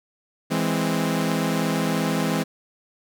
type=chord; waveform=sawtooth; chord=E augmented; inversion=none; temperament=equal; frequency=164.81 / 207.7 / 261.6 Hz; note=E3 / G#3 / B#3; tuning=0 / 0 / 0 cents; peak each=-21 / -22 / -22 dBFS; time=0.5-2.44 s; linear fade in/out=20 ms; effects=none